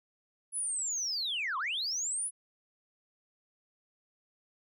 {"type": "linear two-way sweep", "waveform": "sine", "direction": "down then up", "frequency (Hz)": [10390, 987.8, 10390], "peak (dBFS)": -30, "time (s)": [0.52, 2.31], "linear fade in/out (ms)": 50, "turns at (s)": 1.58, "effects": ["tanh soft clip ceiling -27 dBFS"]}